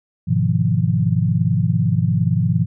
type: chord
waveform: sine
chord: F half-diminished seventh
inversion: first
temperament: just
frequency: 104.77 / 125.72 / 157.15 / 174.61 Hz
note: Ab2 / Cb3 / Eb3 / F3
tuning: +16 / +31 / +18 / 0 cents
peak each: -20 dBFS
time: 0.27-2.66 s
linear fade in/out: 20 ms
effects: none